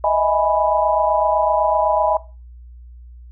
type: chord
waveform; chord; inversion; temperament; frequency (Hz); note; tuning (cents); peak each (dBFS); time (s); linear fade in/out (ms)
sine; E major seventh; third; equal with one note detuned; 622.3 / 650.2 / 830.6 / 987.8; D#5 / E5 / G#5 / B5; 0 / -24 / 0 / 0; -19 / -22 / -19 / -20; 0.04-2.17; 2
effects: noise-tail reverb RT60 0.3 s tail -17 dB re dry + added 60 Hz sine -37 dBFS peak until 3.31 s